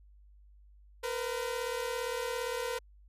sawtooth tone pair together, 466.2 / 503.7 Hz, A#4 / B4, 0 / +34 cents, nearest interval minor second, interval 134 cents, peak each -32 / -32 dBFS, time 1.03-2.79 s, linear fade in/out 10 ms, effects added 50 Hz sine -55 dBFS peak until 3.08 s + resampled to 32000 Hz

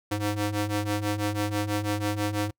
sawtooth ring-modulated tone, 207.9 Hz, G#3, 2 cents sharp, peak -19 dBFS, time 0.11-2.51 s, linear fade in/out 10 ms, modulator 107 Hz, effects noise-tail reverb RT60 0.1 s tail -25 dB re dry

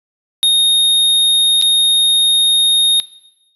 square tone with dropouts, 3708 Hz, A#7, 10 cents flat, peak -9 dBFS, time 0.43-3 s, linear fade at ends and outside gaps 0 ms, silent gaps 1.614-1.623 s, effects noise-tail reverb RT60 0.9 s tail -19 dB re dry + resampled to 32000 Hz

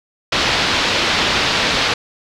white low-pass noise, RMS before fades -17 dBFS, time 0.32-1.94 s, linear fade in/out 5 ms, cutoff 4400 Hz, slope 24 dB/octave, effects none

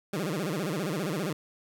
20% pulse tone with vibrato, 174.61 Hz, F3, in tune, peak -24 dBFS, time 0.13-1.33 s, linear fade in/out 5 ms, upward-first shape sine, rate 15 Hz, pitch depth 290 cents each way, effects none

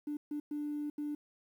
triangle tone bursts at uneven times, 295.3 Hz, D4, 10 cents sharp, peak -31 dBFS, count 4, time 0.07-0.17 / 0.31-0.4 / 0.51-0.9 / 0.98-1.15 s, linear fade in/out 5 ms, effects tanh soft clip ceiling -32 dBFS + 11-bit

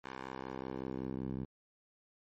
10% pulse tone with band-pass filter sweep, 65.41 Hz, C2, in tune, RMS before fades -41 dBFS, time 0.04-1.45 s, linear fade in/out 5 ms, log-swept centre 1400 to 170 Hz, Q 0.89, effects MP3 32 kbps

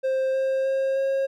triangle tone with pitch steps, 527 / 531.6 / 536.2 / 540.9 Hz, C5 / C5 / C5 / C#5, +12 / +27 / +42 / -43 cents, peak -19 dBFS, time 0.03-1.27 s, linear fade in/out 20 ms, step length 310 ms, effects none

